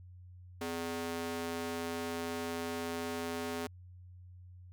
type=ring-modulated tone; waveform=sawtooth; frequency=336 Hz; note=E4; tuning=33 cents sharp; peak=-29 dBFS; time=0.61-3.67 s; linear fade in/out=5 ms; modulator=83.3 Hz; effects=added 90 Hz sine -50 dBFS peak until 4.72 s